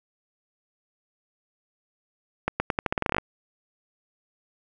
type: accelerating click train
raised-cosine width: 0.5 ms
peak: -8 dBFS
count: 14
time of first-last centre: 2.48-3.183 s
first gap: 120 ms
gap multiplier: 0.85
effects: none